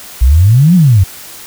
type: exponential two-way sweep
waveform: sine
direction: up then down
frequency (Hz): 57.3 to 188.3 to 87.5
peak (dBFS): -3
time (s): 0.21-1.04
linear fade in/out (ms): 10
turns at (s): 0.75
effects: white hiss -31 dBFS RMS until 1.46 s